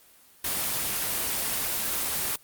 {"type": "noise", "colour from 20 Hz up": "white", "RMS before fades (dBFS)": -28, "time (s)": [0.44, 2.36], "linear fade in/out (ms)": 5, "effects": ["white hiss -56 dBFS RMS until 2.43 s", "Opus 24 kbps"]}